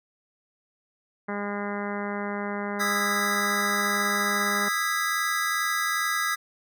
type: harmonic tone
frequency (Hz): 203.6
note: G#3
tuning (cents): -34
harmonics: 1 / 2 / 3 / 4 / 5 / 6 / 7 / 8 / 9 / 10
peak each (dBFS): -32 / -35 / -37 / -38 / -39 / -40 / -40 / -41 / -42 / -42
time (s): 1.28-4.69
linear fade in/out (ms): 10
type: chord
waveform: square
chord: E major seventh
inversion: third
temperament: just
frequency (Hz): 1236.1 / 1318.5 / 1648.1 / 1977.8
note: D#6 / E6 / G#6 / B6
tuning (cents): -12 / 0 / -14 / +2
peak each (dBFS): -31 / -32 / -30 / -30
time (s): 2.79-6.36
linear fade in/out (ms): 20
effects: none